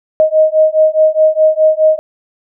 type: beating tone pair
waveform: sine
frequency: 623 / 627.8 Hz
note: D#5 / D#5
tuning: +2 / +15 cents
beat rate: 4.8 Hz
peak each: -10 dBFS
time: 0.2-1.99 s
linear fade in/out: 0 ms
effects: none